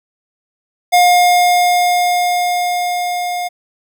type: tone with level ramp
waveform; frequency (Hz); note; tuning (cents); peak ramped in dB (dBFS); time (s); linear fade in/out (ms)
square; 712; F5; +33; -7 to -19; 0.92-3.49; 20
effects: none